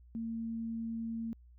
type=tone; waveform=sine; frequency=227.5 Hz; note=A#3; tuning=42 cents flat; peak=-35 dBFS; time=0.15-1.33 s; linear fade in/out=0 ms; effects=added 60 Hz sine -55 dBFS peak until 1.58 s